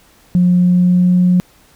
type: tone with pitch glide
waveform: sine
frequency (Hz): 178.5 to 179.95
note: F3 to F#3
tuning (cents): +38 to -48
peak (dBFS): -7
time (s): 0.35-1.4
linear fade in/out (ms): 0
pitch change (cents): +14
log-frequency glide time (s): 0.57-1.13
effects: tanh soft clip ceiling -3 dBFS + pink hiss -49 dBFS RMS until 1.75 s